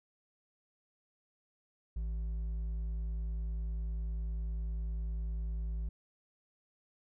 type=tone with hard clipping; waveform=sine; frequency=55 Hz; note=A1; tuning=in tune; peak=-35 dBFS; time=1.96-5.89 s; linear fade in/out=5 ms; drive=4 dB; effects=none